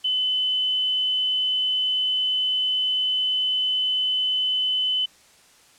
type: tone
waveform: sine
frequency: 3023 Hz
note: F#7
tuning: 36 cents sharp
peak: -20 dBFS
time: 0.04-5.06 s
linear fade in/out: 10 ms
effects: white hiss -54 dBFS RMS until 5.78 s + low-pass 9000 Hz 12 dB/octave